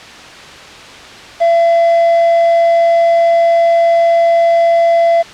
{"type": "tone with quantisation", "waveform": "triangle", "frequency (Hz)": 675, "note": "E5", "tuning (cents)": 41, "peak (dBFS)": -5, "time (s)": [1.4, 5.23], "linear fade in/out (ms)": 20, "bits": 5, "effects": ["white hiss -32 dBFS RMS until 5.33 s", "low-pass 4000 Hz 12 dB/octave"]}